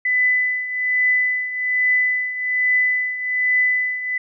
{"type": "tone with tremolo", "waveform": "sine", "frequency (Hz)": 2001, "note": "B6", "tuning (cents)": 22, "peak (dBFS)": -13, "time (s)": [0.05, 4.18], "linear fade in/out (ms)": 5, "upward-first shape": "triangle", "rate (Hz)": 1.2, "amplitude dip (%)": 75, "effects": []}